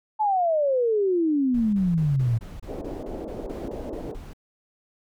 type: exponential sweep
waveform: sine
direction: down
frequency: 880 to 110.2 Hz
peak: -19 dBFS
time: 0.19-2.39 s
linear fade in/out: 20 ms
type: noise bursts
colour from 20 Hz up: brown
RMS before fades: -38 dBFS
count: 13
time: 1.54-4.334 s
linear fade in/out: 5 ms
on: 190 ms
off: 27 ms
type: band-pass noise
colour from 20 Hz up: pink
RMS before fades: -35 dBFS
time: 2.66-4.17 s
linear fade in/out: 50 ms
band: 250 to 620 Hz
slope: 24 dB/octave
effects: none